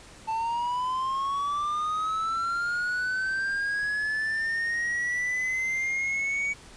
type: linear sweep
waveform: triangle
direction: up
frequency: 880 to 2263 Hz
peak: -24 dBFS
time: 0.27-6.54 s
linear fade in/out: 20 ms
effects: pink hiss -49 dBFS RMS until 6.76 s + resampled to 22050 Hz